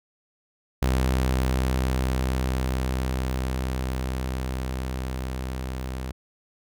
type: tone with level ramp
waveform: sawtooth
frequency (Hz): 64.4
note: C2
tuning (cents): -27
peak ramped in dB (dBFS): -16 to -26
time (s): 0.82-6.12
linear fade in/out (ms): 5
effects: none